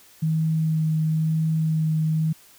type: tone with vibrato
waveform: sine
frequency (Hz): 158.3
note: D#3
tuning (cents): +30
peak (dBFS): -19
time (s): 0.22-2.33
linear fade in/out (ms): 10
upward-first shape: sine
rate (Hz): 1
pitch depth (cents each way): 12
effects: white hiss -52 dBFS RMS until 2.58 s